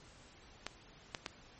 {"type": "clicks", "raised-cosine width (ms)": 0.2, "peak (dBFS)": -20, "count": 3, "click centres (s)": [0.666, 1.148, 1.262], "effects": ["pink hiss -59 dBFS RMS until 1.59 s", "MP3 32 kbps"]}